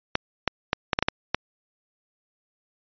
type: clicks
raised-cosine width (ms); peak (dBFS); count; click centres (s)
0.3; -4; 8; 0.154 / 0.477 / 0.731 / 0.932 / 0.989 / 1.026 / 1.085 / 1.346
effects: resampled to 11025 Hz